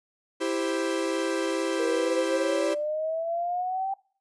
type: chord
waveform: 45% pulse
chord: C major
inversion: first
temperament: equal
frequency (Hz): 329.6 / 392 / 523.3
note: E4 / G4 / C5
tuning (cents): 0 / 0 / 0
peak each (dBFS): -29 / -31 / -31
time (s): 0.4-2.75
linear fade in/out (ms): 20
type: exponential sweep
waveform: sine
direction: up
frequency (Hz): 465.9 to 785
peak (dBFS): -26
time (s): 1.79-3.94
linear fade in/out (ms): 5
effects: noise-tail reverb RT60 0.4 s tail -20 dB re dry + resampled to 24000 Hz